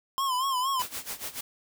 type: tone with vibrato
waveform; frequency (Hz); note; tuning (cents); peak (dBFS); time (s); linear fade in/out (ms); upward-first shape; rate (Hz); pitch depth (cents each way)
square; 1046.5; C6; 0; -26; 0.18-0.82; 0; sine; 4.3; 92
type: noise with tremolo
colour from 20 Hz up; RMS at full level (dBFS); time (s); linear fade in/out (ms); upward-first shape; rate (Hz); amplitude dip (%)
white; -34; 0.79-1.41; 5; sine; 7; 85
effects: none